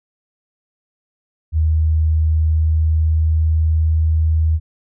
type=tone with pitch glide; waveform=sine; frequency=78.8 to 79.44 Hz; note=D#2 to D#2; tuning=+23 to +37 cents; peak=-12 dBFS; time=1.52-4.6 s; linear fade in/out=50 ms; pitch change=+14 cents; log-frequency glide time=2.22-3.71 s; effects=none